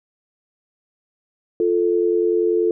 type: tone pair together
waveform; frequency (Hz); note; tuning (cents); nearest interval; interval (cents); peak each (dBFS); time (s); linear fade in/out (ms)
sine; 349.2 / 439.5; F4 / A4; 0 / -2; major third; 398; -18; 1.6-2.71; 2
effects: none